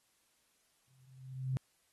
sine tone with exponential growth, 130.81 Hz, C3, in tune, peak -29 dBFS, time 0.88-1.57 s, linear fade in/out 0 ms, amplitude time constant 150 ms, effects white hiss -74 dBFS RMS until 1.92 s + AAC 32 kbps

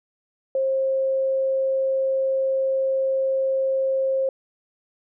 sine tone, 533 Hz, C5, 32 cents sharp, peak -19 dBFS, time 0.55-4.29 s, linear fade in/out 2 ms, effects none

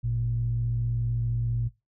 sine tone pair together, 51.91 / 116.54 Hz, G#1 / A#2, 0 / 0 cents, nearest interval octave + major second, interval 1400 cents, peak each -31 / -25 dBFS, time 0.03-1.69 s, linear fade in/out 20 ms, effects noise-tail reverb RT60 0.2 s tail -17 dB re dry + tanh soft clip ceiling -17 dBFS

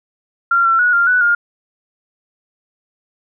sine tone with pitch steps, 1382 / 1351 / 1460 / 1394 / 1485 / 1414 Hz, F6 / E6 / F#6 / F6 / F#6 / F6, -19 / +42 / -24 / -4 / +6 / +21 cents, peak -10 dBFS, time 0.51-1.35 s, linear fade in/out 5 ms, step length 140 ms, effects none

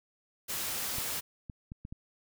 white noise, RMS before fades -35 dBFS, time 0.48-1.21 s, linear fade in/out 20 ms
clicks, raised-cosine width 5 ms, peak -29 dBFS, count 5, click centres 0.984 / 1.498 / 1.719 / 1.851 / 1.925 s
effects none

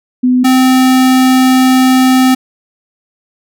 sine / square tone pair in turn, 251.5 / 258.4 Hz, B3 / C4, +32 / -21 cents, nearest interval unison, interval 47 cents, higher second, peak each -6 dBFS, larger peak neither, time 0.23-0.44 / 0.44-2.35 s, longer second, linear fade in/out 10 ms, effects none

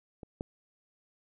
clicks, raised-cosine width 2 ms, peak -30 / -21 dBFS, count 2, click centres 0.232 / 0.409 s, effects none

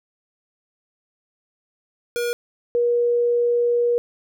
square / sine tone pair in turn, 478.4 / 478.4 Hz, A#4 / A#4, +45 / +45 cents, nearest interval unison, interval 0 cents, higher neither, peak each -22 / -16 dBFS, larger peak second, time 2.16-2.33 / 2.75-3.98 s, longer second, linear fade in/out 0 ms, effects none

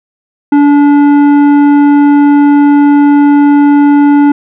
triangle tone with tanh clipping, 288.3 Hz, D4, 32 cents flat, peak -4 dBFS, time 0.52-4.32 s, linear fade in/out 5 ms, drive 15 dB, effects none

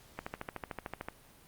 click train, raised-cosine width 0.5 ms, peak -22 dBFS, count 13, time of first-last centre 0.19-1.086 s, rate 13.4 Hz, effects pink hiss -59 dBFS RMS until 1.47 s + Opus 48 kbps

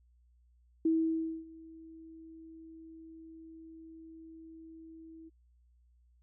sine tone with ADSR envelope, 323.7 Hz, E4, 31 cents flat, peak -24 dBFS, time 0.85-5.3 s, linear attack 5 ms, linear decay 590 ms, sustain -24 dB, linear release 24 ms, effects added 60 Hz sine -63 dBFS peak until 6.22 s

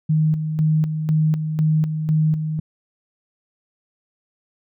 sine tone with tremolo, 155.8 Hz, D#3, 3 cents sharp, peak -14 dBFS, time 0.09-2.6 s, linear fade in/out 10 ms, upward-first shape square, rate 2 Hz, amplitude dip 55%, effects none

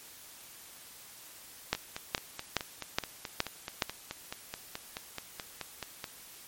two click trains, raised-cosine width 0.2 ms, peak -9 / -19 dBFS, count 6 / 21, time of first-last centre 1.73-3.822 / 1.75-6.042 s, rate 2.39 / 4.66 Hz, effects white hiss -51 dBFS RMS until 6.47 s + MP3 64 kbps

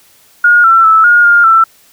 sine tone with pitch steps, 1432 / 1345 / 1312 / 1429 / 1410 / 1335 Hz, F6 / E6 / E6 / F6 / F6 / E6, +43 / +34 / -9 / +39 / +16 / +22 cents, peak -3 dBFS, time 0.44-1.64 s, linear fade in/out 5 ms, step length 200 ms, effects white hiss -46 dBFS RMS until 1.92 s

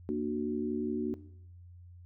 sine chord, Bb augmented, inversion none, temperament equal with one note detuned, 233.1 / 298.5 / 370 Hz, Bb3 / D4 / F#4, 0 / +28 / 0 cents, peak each -34 dBFS, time 0.09-1.14 s, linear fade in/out 0 ms, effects noise-tail reverb RT60 0.7 s tail -18 dB re dry + added 88 Hz sine -49 dBFS peak until 2.05 s

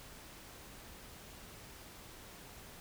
silence, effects pink hiss -53 dBFS RMS until 2.8 s

